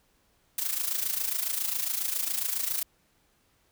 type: noise with amplitude modulation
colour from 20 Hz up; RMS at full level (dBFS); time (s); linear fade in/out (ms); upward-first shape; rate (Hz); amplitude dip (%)
blue; -27; 0.58-2.83; 5; sine; 27.3; 70
effects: pink hiss -68 dBFS RMS until 3.71 s